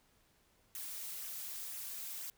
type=noise with flanger; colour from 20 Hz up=blue; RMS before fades=-44 dBFS; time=0.75-2.3 s; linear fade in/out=0 ms; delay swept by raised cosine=0.21 to 4.01 ms; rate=2 Hz; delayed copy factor=-0.5; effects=pink hiss -71 dBFS RMS until 2.37 s